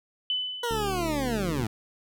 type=tone with exponential decay; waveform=sine; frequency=3007 Hz; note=F#7; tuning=27 cents sharp; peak=-23 dBFS; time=0.3-1.27 s; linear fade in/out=1 ms; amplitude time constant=210 ms
type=linear sweep; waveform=20% pulse; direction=down; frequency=487.3 to 102.2 Hz; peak=-22 dBFS; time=0.63-1.67 s; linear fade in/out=5 ms
type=click train; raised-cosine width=3 ms; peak=-23 dBFS; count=70; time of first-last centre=0.71-1.637 s; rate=74.4 Hz
effects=none